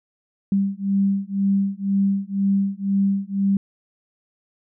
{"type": "beating tone pair", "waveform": "sine", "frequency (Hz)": [196, 198], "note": ["G3", "G3"], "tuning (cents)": [0, 18], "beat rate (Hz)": 2, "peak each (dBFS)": -21, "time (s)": [0.52, 3.57], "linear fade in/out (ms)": 2, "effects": []}